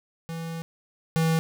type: tone pair in turn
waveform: square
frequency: 164.81 / 162.26 Hz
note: E3 / E3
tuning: 0 / -27 cents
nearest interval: unison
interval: 27 cents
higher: first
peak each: -32 / -21 dBFS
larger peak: second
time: 0.29-0.62 / 1.16-1.39 s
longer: first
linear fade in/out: 0 ms
effects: none